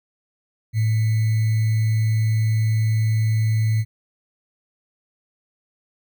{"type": "tone with sample-and-hold", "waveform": "sine", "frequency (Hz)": 110, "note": "A2", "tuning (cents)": 0, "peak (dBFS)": -16, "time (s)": [0.73, 3.85], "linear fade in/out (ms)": 50, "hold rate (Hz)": 2100, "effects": []}